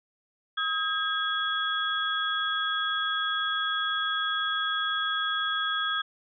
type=tone cluster; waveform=sine; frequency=1270 / 1616 / 3344 Hz; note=D#6 / G#6 / G#7; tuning=+35 / -48 / +11 cents; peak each=-30 dBFS; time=0.57-6.02 s; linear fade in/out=10 ms; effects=none